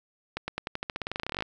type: accelerating click train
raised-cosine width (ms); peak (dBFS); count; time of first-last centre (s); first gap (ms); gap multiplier
0.3; -15; 22; 0.37-1.424; 110; 0.91
effects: none